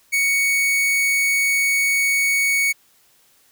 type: tone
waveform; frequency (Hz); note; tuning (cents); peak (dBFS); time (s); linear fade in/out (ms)
45% pulse; 2229; C#7; +9; -16; 0.12-2.73; 20
effects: white hiss -57 dBFS RMS until 3.51 s